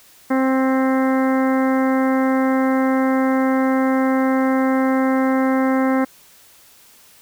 harmonic tone with a mistuned harmonic, 263.5 Hz, C4, 12 cents sharp, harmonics 1 / 2 / 3 / 4 / 5 / 6 / 7 / 8, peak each -16 / -22 / -26 / -28 / -30 / -32 / -33 / -34 dBFS, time 0.3-6.05 s, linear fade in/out 10 ms, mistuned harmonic 8, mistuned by -17 cents, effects white hiss -49 dBFS RMS until 7.21 s

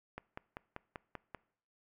click train, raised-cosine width 0.5 ms, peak -27 dBFS, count 7, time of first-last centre 0.18-1.347 s, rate 5.14 Hz, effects noise-tail reverb RT60 0.6 s tail -22 dB re dry

